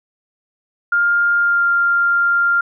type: tone with pitch glide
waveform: sine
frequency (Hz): 1405 to 1394.5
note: F6 to F6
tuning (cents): +10 to -3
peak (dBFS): -12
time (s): 0.92-2.61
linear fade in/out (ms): 5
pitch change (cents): -13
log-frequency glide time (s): 1.39-1.65
effects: none